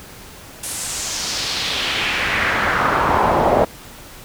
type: noise with band-pass filter sweep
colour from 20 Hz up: brown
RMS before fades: -19 dBFS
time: 0.63-3.65 s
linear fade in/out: 5 ms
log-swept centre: 10000 to 630 Hz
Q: 2.1
effects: pink hiss -39 dBFS RMS until 4.24 s